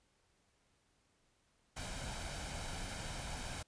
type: noise with comb filter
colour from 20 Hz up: pink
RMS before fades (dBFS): -43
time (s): 1.76-3.63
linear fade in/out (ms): 10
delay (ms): 1.3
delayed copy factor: +0.5
effects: pink hiss -75 dBFS RMS until 3.67 s + resampled to 22050 Hz